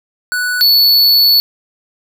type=tone pair in turn; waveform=square; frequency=1480 / 4435 Hz; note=F#6 / C#8; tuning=0 / 0 cents; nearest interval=octave + perfect fifth; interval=1900 cents; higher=second; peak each=-15 / -7 dBFS; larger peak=second; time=0.32-0.61 / 0.61-1.4 s; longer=second; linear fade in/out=0 ms; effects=none